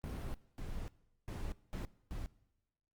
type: noise bursts at uneven times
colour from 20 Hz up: brown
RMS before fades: -41 dBFS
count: 5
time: 0.04-0.34 / 0.58-0.88 / 1.28-1.52 / 1.73-1.85 / 2.11-2.26 s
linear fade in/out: 0 ms
effects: noise-tail reverb RT60 1.0 s tail -21 dB re dry + Opus 32 kbps